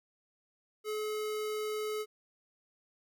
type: tone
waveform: square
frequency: 427.3 Hz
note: G#4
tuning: 49 cents sharp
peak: -34 dBFS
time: 0.84-2.06 s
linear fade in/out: 50 ms
effects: none